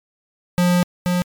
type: tone pair in turn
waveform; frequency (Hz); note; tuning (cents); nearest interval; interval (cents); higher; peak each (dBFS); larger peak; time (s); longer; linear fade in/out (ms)
square; 177.5 / 178.37; F3 / F3; +28 / +37; unison; 9; second; -14 / -17; first; 0.58-0.83 / 1.06-1.22; first; 0
effects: MP3 96 kbps